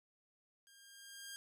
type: tone with level ramp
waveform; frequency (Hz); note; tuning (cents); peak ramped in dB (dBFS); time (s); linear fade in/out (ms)
10% pulse; 1609; G6; +45; -54 to -37; 0.67-1.36; 0
effects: none